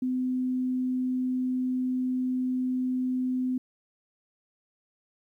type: tone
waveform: sine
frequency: 254.7 Hz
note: C4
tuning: 46 cents flat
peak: -25 dBFS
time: 0.02-3.58 s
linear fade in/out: 5 ms
effects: 11-bit